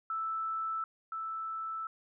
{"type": "tone pair in turn", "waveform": "sine", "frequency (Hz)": [1318.5, 1318.5], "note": ["E6", "E6"], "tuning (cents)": [0, 0], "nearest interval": "unison", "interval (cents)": 0, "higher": "neither", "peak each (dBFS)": [-32, -35], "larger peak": "first", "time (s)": [[0.1, 0.84], [1.12, 1.87]], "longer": "second", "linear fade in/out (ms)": 2, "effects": []}